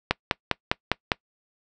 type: click train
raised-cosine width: 0.3 ms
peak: -3 dBFS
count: 6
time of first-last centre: 0.11-1.118 s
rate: 4.96 Hz
effects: noise-tail reverb RT60 0.1 s tail -24 dB re dry